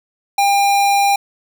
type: tone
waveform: square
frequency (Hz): 801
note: G5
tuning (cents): +37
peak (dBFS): -12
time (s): 0.38-1.16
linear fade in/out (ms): 5
effects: none